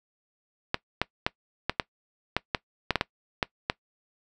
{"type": "clicks", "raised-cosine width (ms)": 0.3, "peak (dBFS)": -7, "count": 12, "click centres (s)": [0.744, 1.016, 1.265, 1.696, 1.798, 2.366, 2.548, 2.907, 2.957, 3.011, 3.428, 3.699], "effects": ["noise-tail reverb RT60 0.1 s tail -21 dB re dry"]}